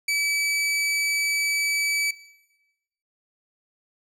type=tone; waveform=sawtooth; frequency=2297 Hz; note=D7; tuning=39 cents flat; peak=-18 dBFS; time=0.08-2.11 s; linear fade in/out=5 ms; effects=noise-tail reverb RT60 1.0 s tail -18 dB re dry + low-pass 11000 Hz 12 dB/octave